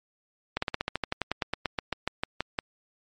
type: slowing click train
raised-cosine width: 0.3 ms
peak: -11 dBFS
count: 20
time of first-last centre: 0.57-2.588 s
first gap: 54 ms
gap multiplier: 1.07
effects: MP3 48 kbps